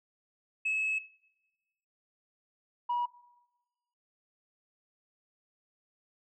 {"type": "tone pair in turn", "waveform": "sine", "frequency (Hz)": [2586, 965.9], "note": ["E7", "B5"], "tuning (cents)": [-34, -39], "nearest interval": "octave + perfect fourth", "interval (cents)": 1705, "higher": "first", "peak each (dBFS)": [-26, -26], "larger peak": "neither", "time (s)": [[0.65, 0.99], [2.89, 3.06]], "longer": "first", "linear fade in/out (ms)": 10, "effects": ["noise-tail reverb RT60 1.0 s tail -20 dB re dry", "tanh soft clip ceiling -25 dBFS"]}